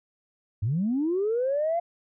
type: linear sweep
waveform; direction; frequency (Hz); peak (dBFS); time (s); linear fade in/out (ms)
sine; up; 92.4 to 698.5; -22; 0.62-1.8; 10
effects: tanh soft clip ceiling -18 dBFS